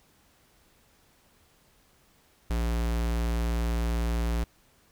square tone, 57.8 Hz, A#1, 14 cents flat, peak -26 dBFS, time 2.5-4.44 s, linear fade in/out 5 ms, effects pink hiss -63 dBFS RMS until 4.91 s

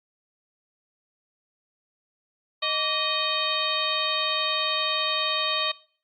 harmonic tone with a mistuned harmonic, 622.3 Hz, D#5, in tune, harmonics 1 / 2 / 3 / 4 / 5 / 6 / 7, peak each -33 / -30 / -35 / -31 / -31 / -29 / -33 dBFS, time 2.62-5.72 s, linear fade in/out 10 ms, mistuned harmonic 2, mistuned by -130 cents, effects noise-tail reverb RT60 0.5 s tail -22 dB re dry + Opus 48 kbps

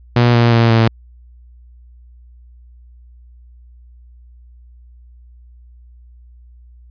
sawtooth tone with pitch steps, 120.4 / 118.06 / 115.76 / 113.51 Hz, B2 / A#2 / A#2 / A#2, -44 / +22 / -12 / -46 cents, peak -5 dBFS, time 0.16-0.88 s, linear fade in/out 5 ms, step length 180 ms, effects added 60 Hz sine -40 dBFS peak until 6.9 s + resampled to 11025 Hz

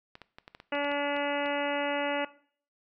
clicks, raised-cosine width 0.3 ms, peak -29 dBFS, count 11, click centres 0.154 / 0.217 / 0.385 / 0.479 / 0.549 / 0.601 / 0.752 / 0.846 / 0.916 / 1.165 / 1.46 s
harmonic tone, 286.9 Hz, D4, 40 cents flat, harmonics 1 / 2 / 3 / 4 / 5 / 6 / 7 / 8 / 9 / 10, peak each -35 / -31 / -36 / -40 / -37 / -40 / -38 / -44 / -40 / -41 dBFS, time 0.72-2.25 s, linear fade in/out 5 ms
effects noise-tail reverb RT60 0.5 s tail -18 dB re dry

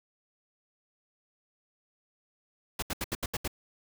pink noise bursts, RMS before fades -32 dBFS, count 7, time 2.79-3.478 s, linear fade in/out 5 ms, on 34 ms, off 75 ms, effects none

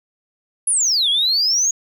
sine exponential two-way sweep, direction down then up, 10760 to 3233 to 6770 Hz, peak -13 dBFS, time 0.67-1.71 s, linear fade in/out 5 ms, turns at 1.09 s, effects tanh soft clip ceiling -11 dBFS

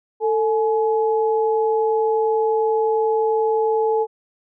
sine tone pair together, 444.3 / 847 Hz, A4 / G#5, +17 / +34 cents, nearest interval major seventh, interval 1117 cents, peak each -17 / -22 dBFS, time 0.2-4.07 s, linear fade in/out 50 ms, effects none

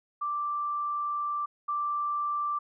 sine tone pair in turn, 1174.7 / 1174.7 Hz, D6 / D6, 0 / 0 cents, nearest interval unison, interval 0 cents, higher neither, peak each -28 / -27 dBFS, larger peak second, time 0.21-1.46 / 1.68-2.59 s, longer first, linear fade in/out 10 ms, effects none

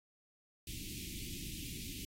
pink band-stop noise, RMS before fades -45 dBFS, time 0.67-2.05 s, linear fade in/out 2 ms, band 350 to 2300 Hz, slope 48 dB/octave, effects AAC 48 kbps

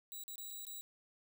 5% pulse tone with dropouts, 3893 Hz, B7, 26 cents flat, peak -37 dBFS, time 0.12-0.81 s, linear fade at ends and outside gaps 0 ms, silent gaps 0.237-0.28 / 0.357-0.381 / 0.506-0.51 / 0.651-0.668 s, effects none

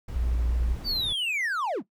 brown noise, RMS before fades -36 dBFS, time 0.08-1.13 s, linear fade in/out 5 ms
sine tone, 59.2 Hz, A#1, 27 cents sharp, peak -23 dBFS, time 0.15-0.76 s, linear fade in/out 10 ms
triangle linear sweep, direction down, 4689 to 142.2 Hz, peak -24 dBFS, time 0.84-1.83 s, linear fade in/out 50 ms
effects noise-tail reverb RT60 0.1 s tail -17 dB re dry

